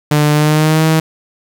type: tone with pitch glide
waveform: sawtooth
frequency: 149.3 to 159.09 Hz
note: D3 to D#3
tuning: +29 to +39 cents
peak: -5 dBFS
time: 0.11-1 s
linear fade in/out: 5 ms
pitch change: +110 cents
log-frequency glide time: 0.32-0.85 s
effects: 7-bit